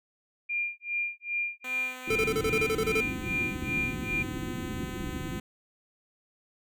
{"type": "tone with tremolo", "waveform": "sine", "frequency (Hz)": 2400, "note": "D7", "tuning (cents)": 37, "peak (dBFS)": -26, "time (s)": [0.49, 4.23], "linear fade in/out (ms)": 10, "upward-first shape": "sine", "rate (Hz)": 2.5, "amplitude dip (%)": 100}
{"type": "tone", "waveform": "5% pulse", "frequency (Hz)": 254.6, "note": "C4", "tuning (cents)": -47, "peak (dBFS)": -29, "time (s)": [1.64, 5.4], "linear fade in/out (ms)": 5}
{"type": "low-pass noise", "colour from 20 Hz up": "white", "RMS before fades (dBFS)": -35, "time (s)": [2.07, 5.4], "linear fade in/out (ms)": 5, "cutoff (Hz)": 370, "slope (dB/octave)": 96}
{"type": "tone bursts", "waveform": "square", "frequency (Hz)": 440, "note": "A4", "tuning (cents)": 0, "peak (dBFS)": -26, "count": 11, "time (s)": [2.1, 3.007], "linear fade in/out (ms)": 5, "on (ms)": 57, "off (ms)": 28}
{"effects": []}